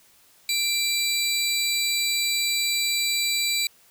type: tone pair together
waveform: 25% pulse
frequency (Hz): 2352 / 3956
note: D7 / B7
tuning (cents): +2 / +2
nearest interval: major sixth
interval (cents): 900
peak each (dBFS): -21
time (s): 0.49-3.67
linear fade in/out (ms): 2
effects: white hiss -57 dBFS RMS until 3.9 s